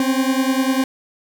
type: beating tone pair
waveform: 40% pulse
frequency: 260.8 / 270.8 Hz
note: C4 / C#4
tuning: -5 / -40 cents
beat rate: 10 Hz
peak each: -17 / -20 dBFS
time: 0-0.84 s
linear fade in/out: 2 ms
effects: none